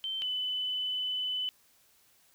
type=tone pair in turn; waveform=sine; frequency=3103 / 3008 Hz; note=G7 / F#7; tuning=-18 / +28 cents; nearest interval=minor second; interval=54 cents; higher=first; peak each=-32 / -30 dBFS; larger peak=second; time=0.04-0.22 / 0.22-1.49 s; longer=second; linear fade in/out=0 ms; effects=white hiss -65 dBFS RMS until 2.34 s